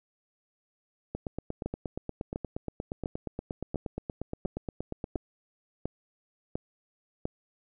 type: two click trains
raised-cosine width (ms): 2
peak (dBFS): -20 / -18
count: 35 / 9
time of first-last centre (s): 1.15-5.159 / 1.66-7.254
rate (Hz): 8.48 / 1.43
effects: none